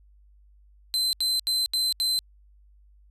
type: tone bursts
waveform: 40% pulse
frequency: 4072 Hz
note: C8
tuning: 48 cents flat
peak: -21 dBFS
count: 5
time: 0.94-2.19 s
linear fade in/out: 0 ms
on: 190 ms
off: 75 ms
effects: added 50 Hz sine -53 dBFS peak until 3.1 s + resampled to 32000 Hz

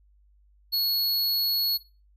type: tone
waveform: square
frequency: 4350 Hz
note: C#8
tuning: 33 cents flat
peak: -23 dBFS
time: 0.72-1.78 s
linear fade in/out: 20 ms
effects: noise-tail reverb RT60 0.3 s tail -17 dB re dry + added 50 Hz sine -57 dBFS peak until 2.16 s

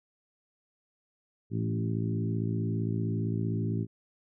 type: harmonic tone with a mistuned harmonic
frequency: 55.4 Hz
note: A1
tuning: 13 cents sharp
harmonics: 2 / 3 / 4 / 5 / 6 / 7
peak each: -30 / -34 / -36 / -38 / -40 / -41 dBFS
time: 1.5-3.87 s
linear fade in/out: 50 ms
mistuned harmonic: 3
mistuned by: +22 cents
effects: none

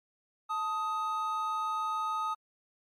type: tone pair together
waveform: triangle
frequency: 880 / 1253.2 Hz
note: A5 / D#6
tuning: 0 / +12 cents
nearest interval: tritone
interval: 612 cents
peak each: -34 / -29 dBFS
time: 0.49-2.35 s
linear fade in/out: 20 ms
effects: MP3 64 kbps

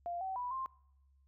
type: tone with pitch steps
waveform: sine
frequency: 695 / 762 / 986 / 1054 Hz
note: F5 / G5 / B5 / C6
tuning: -9 / -49 / -3 / +12 cents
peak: -36 dBFS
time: 0.06-0.66 s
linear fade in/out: 0 ms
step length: 150 ms
effects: noise-tail reverb RT60 0.9 s tail -24 dB re dry + added 68 Hz sine -65 dBFS peak until 1.27 s

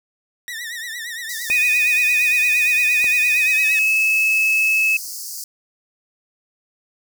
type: tone with vibrato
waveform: sawtooth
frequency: 1864.7 Hz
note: A#6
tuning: in tune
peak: -24 dBFS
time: 0.48-3.79 s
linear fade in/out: 0 ms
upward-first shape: triangle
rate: 8.7 Hz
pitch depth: 120 cents each way
type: high-pass noise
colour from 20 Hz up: pink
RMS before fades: -31 dBFS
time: 1.29-5.44 s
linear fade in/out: 2 ms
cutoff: 4600 Hz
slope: 96 dB/octave
type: tone with pitch glide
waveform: sine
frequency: 2489 to 2593 Hz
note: D#7 to E7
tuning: 0 to -29 cents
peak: -14 dBFS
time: 1.5-4.97 s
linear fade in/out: 5 ms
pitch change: +71 cents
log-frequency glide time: 3.29-3.93 s
type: clicks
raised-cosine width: 1 ms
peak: -20 dBFS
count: 2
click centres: 1.5 / 3.043 s
effects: none

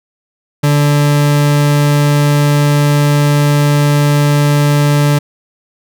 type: tone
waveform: 40% pulse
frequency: 145.8 Hz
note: D3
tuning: 12 cents flat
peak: -7 dBFS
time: 0.63-5.19 s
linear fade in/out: 10 ms
effects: none

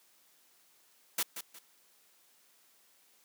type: noise with echo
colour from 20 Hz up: white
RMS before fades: -31 dBFS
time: 1.18-1.23 s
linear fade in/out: 5 ms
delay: 180 ms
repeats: 2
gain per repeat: -10 dB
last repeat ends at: 1.59 s
effects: white hiss -66 dBFS RMS until 3.24 s + high-pass 200 Hz 12 dB/octave

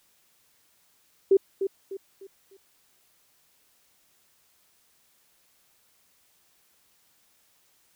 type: tone with echo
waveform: sine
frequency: 389 Hz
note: G4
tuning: 13 cents flat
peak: -14 dBFS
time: 1.31-1.37 s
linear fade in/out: 5 ms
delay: 300 ms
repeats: 4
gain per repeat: -9 dB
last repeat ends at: 2.57 s
effects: white hiss -65 dBFS RMS until 7.95 s

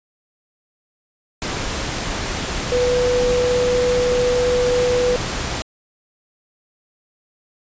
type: tone in noise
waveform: sine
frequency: 493.9 Hz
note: B4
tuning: in tune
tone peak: -15 dBFS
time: 2.72-5.16 s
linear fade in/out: 0 ms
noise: pink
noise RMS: -24 dBFS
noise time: 1.42-5.62 s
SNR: +6 dB
effects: resampled to 16000 Hz

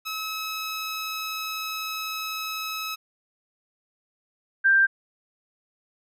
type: tone pair in turn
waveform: 15% pulse / sine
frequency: 1288 / 1578.8 Hz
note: E6 / G6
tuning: -41 / +12 cents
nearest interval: major third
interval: 353 cents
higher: second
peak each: -23 / -15 dBFS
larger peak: second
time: 0.05-2.96 / 4.64-4.87 s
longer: first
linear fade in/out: 20 ms
effects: none

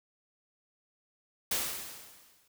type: noise with exponential decay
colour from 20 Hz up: white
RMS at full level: -29 dBFS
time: 1.51-2.48 s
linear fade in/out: 5 ms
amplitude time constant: 210 ms
effects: none

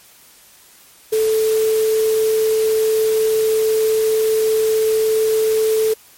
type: tone in noise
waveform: sine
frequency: 438.5 Hz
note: A4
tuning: 6 cents flat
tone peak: -13 dBFS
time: 1.12-5.94 s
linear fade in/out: 10 ms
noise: white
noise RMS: -29 dBFS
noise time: 1.12-5.94 s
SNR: +13 dB
effects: white hiss -47 dBFS RMS until 6.17 s + MP3 64 kbps

